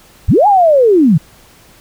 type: linear two-way sweep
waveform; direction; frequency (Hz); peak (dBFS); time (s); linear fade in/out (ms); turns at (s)
sine; up then down; 36.87 to 850 to 136.2; -5; 0.28-1.18; 10; 0.47
effects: pink hiss -44 dBFS RMS until 1.8 s